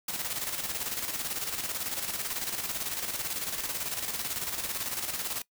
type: noise with tremolo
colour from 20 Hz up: white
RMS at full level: -32 dBFS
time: 0.08-5.42 s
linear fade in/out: 5 ms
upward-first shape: square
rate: 18 Hz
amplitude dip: 50%
effects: noise-tail reverb RT60 0.1 s tail -21 dB re dry